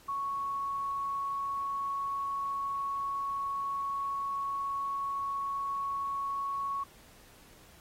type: tone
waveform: sine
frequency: 1108.7 Hz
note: C#6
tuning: in tune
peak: -31 dBFS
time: 0.08-6.84 s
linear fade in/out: 10 ms
effects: pink hiss -58 dBFS RMS until 7.8 s + AAC 48 kbps